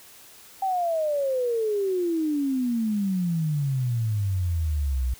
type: exponential sweep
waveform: sine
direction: down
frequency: 784 to 60.1 Hz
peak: -22 dBFS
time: 0.62-5.14 s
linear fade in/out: 5 ms
effects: white hiss -49 dBFS RMS until 5.19 s